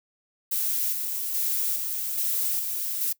violet noise with tremolo, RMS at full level -26 dBFS, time 0.51-3.13 s, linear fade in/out 10 ms, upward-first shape square, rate 1.2 Hz, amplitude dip 35%, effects noise-tail reverb RT60 0.1 s tail -21 dB re dry

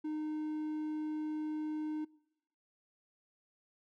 triangle tone, 307.1 Hz, D#4, 23 cents flat, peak -33 dBFS, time 0.04-2.05 s, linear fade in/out 10 ms, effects noise-tail reverb RT60 0.8 s tail -22 dB re dry

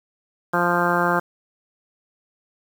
harmonic tone, 174.61 Hz, F3, in tune, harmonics 1 / 2 / 3 / 4 / 5 / 6 / 7 / 8 / 9, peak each -26 / -26 / -26 / -26 / -26 / -26 / -26 / -26 / -26 dBFS, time 0.53-1.2 s, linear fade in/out 10 ms, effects 7-bit

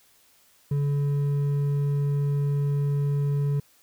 triangle tone with hard clipping, 142.8 Hz, D3, 48 cents flat, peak -23 dBFS, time 0.71-3.6 s, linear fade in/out 5 ms, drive 8 dB, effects white hiss -60 dBFS RMS until 3.82 s

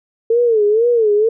sine tone with vibrato, 446.4 Hz, A4, 25 cents sharp, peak -10 dBFS, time 0.3-1.29 s, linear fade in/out 5 ms, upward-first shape sine, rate 2.1 Hz, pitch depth 140 cents each way, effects none

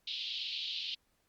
pink band-pass noise, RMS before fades -39 dBFS, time 0.07-0.95 s, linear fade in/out 5 ms, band 2900 to 4300 Hz, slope 48 dB/octave, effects pink hiss -75 dBFS RMS until 1.28 s + Opus 48 kbps

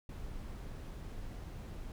brown noise, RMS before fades -44 dBFS, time 0.09-1.92 s, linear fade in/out 2 ms, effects none

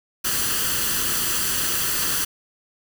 white noise with comb filter, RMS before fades -23 dBFS, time 0.24-2.25 s, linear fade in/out 10 ms, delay 0.66 ms, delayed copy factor +0.6, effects none

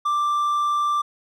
triangle tone, 1178 Hz, D6, 5 cents sharp, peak -17 dBFS, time 0.05-1.02 s, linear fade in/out 10 ms, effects none

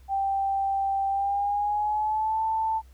sine tone with pitch glide, 784 to 885.1 Hz, G5 to A5, 0 to +10 cents, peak -23 dBFS, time 0.08-2.82 s, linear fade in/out 50 ms, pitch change +210 cents, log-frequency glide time 1.09-2.42 s, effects added 64 Hz sine -48 dBFS peak until 2.93 s + pink hiss -63 dBFS RMS until 2.93 s

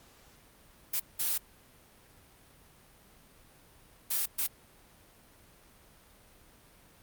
blue noise bursts at uneven times, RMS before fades -30 dBFS, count 4, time 0.93-1 / 1.19-1.38 / 4.1-4.26 / 4.38-4.47 s, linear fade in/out 10 ms, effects pink hiss -59 dBFS RMS until 7.02 s + Opus 48 kbps

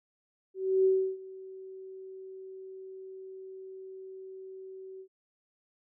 sine tone with ADSR envelope, 379.8 Hz, F#4, 45 cents sharp, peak -20 dBFS, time 0.54-5.08 s, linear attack 310 ms, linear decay 320 ms, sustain -22 dB, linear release 76 ms, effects none

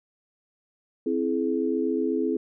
sine chord, C augmented, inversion none, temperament equal with one note detuned, 261.6 / 329.6 / 424 Hz, C4 / E4 / G#4, 0 / 0 / +36 cents, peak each -27 dBFS, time 1.06-2.37 s, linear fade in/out 5 ms, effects none

